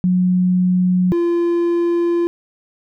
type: tone pair in turn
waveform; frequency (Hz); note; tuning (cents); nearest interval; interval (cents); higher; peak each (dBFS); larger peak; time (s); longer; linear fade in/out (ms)
sine / triangle; 181.9 / 343.4; F#3 / F4; -29 / -29; major seventh; 1100; second; -12; neither; 0.04-1.12 / 1.12-2.27; second; 0
effects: none